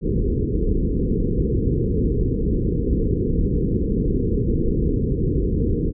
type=low-pass noise; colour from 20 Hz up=pink; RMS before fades=-20 dBFS; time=0.01-5.93 s; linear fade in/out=50 ms; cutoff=480 Hz; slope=96 dB/octave; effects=none